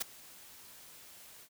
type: noise with ADSR envelope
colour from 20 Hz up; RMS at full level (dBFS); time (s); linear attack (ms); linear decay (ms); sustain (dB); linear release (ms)
white; -31; 0-1.49; 16; 10; -23; 65
effects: none